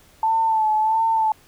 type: tone with vibrato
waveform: sine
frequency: 880 Hz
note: A5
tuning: in tune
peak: -16 dBFS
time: 0.23-1.32 s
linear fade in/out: 2 ms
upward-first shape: sine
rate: 1.5 Hz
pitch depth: 41 cents each way
effects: pink hiss -53 dBFS RMS until 1.47 s